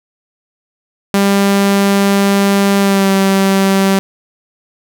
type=tone with pitch glide; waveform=sawtooth; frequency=198.6 to 194.06 Hz; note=G3 to G3; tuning=+23 to -17 cents; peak=-5 dBFS; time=1.14-3.99 s; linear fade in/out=0 ms; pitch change=-40 cents; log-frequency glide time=2.79-3.1 s; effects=none